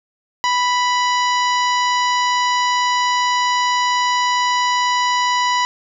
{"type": "harmonic tone with a mistuned harmonic", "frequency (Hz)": 987.8, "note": "B5", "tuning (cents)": 0, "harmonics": [1, 2, 3, 4, 5, 6, 7], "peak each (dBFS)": [-16, -22, -26, -28, -30, -32, -33], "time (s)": [0.44, 5.65], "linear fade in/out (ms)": 0, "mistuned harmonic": 6, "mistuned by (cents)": -70, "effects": []}